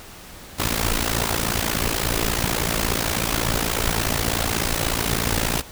pink noise with amplitude modulation, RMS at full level -19 dBFS, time 0.58-5.62 s, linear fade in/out 20 ms, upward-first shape sine, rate 56.5 Hz, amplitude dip 85%, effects pink hiss -41 dBFS RMS until 5.71 s

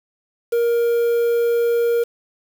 triangle tone with quantisation, 470 Hz, A#4, 14 cents sharp, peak -13 dBFS, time 0.52-2.04 s, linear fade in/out 10 ms, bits 6, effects none

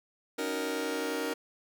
sawtooth chord, D# minor seventh, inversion third, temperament just, 280 / 311.1 / 373.4 / 466.7 Hz, C#4 / D#4 / F#4 / A#4, +18 / 0 / +16 / +2 cents, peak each -33 / -33 / -36 / -30 dBFS, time 0.38-1.34 s, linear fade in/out 10 ms, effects none

